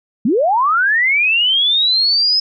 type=linear sweep; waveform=sine; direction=up; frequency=190.3 to 5140 Hz; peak=-11 dBFS; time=0.25-2.4 s; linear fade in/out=5 ms; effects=none